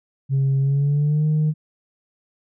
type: tone with pitch glide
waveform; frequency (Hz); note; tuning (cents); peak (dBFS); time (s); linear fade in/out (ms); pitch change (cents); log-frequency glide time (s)
sine; 136 to 153.54; C#3 to D#3; -33 to -23; -14; 0.29-1.54; 50; +210; 0.6-1.26
effects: tanh soft clip ceiling -14 dBFS